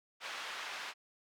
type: band-pass noise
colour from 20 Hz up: pink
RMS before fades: -43 dBFS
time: 0.2-0.94 s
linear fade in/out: 50 ms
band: 1100 to 3800 Hz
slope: 12 dB/octave
effects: none